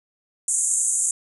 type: band-pass noise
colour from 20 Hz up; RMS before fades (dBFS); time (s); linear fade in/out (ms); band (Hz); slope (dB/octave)
pink; -22; 0.48-1.11; 2; 6700 to 9900; 96
effects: none